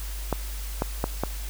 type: clicks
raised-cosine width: 1 ms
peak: -10 dBFS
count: 4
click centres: 0.327 / 0.821 / 1.041 / 1.236 s
effects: added 50 Hz sine -31 dBFS peak until 1.49 s + white hiss -41 dBFS RMS until 1.49 s